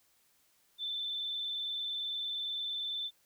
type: tone with vibrato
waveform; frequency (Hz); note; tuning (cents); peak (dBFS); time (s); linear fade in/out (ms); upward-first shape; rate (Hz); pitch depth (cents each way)
sine; 3531; A7; +5; -34; 0.78-3.11; 50; square; 20; 18
effects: white hiss -70 dBFS RMS until 3.25 s